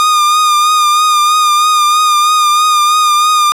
45% pulse tone with vibrato, 1219 Hz, D#6, 36 cents flat, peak -7 dBFS, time 0-3.52 s, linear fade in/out 0 ms, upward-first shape triangle, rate 3.1 Hz, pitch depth 38 cents each way, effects low-pass 11000 Hz 12 dB/octave

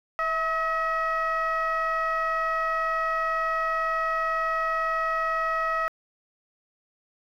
sine tone with frequency modulation, 1283 Hz, E6, 47 cents flat, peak -22 dBFS, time 0.19-5.88 s, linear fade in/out 0 ms, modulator 631 Hz, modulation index 0.93, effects tanh soft clip ceiling -20 dBFS + 10-bit

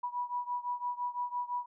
sine beating tone pair, 975 / 980.9 Hz, B5 / B5, -23 / -12 cents, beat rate 5.9 Hz, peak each -35 / -37 dBFS, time 0.03-1.66 s, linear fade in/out 10 ms, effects none

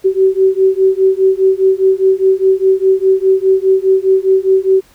sine beating tone pair, 379.2 / 384.1 Hz, F#4 / G4, +43 / -35 cents, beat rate 4.9 Hz, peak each -11 dBFS, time 0.04-4.81 s, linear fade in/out 20 ms, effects pink hiss -48 dBFS RMS until 4.94 s

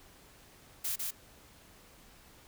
blue noise with echo, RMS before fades -34 dBFS, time 0.84-0.96 s, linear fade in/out 10 ms, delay 150 ms, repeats 1, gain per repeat -2 dB, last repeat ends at 1.11 s, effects pink hiss -58 dBFS RMS until 2.47 s

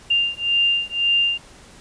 sine beating tone pair, 2794 / 2795.9 Hz, F7 / F7, 0 / +1 cents, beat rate 1.9 Hz, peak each -20 dBFS, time 0.1-1.38 s, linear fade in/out 10 ms, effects pink hiss -46 dBFS RMS until 1.8 s + resampled to 22050 Hz

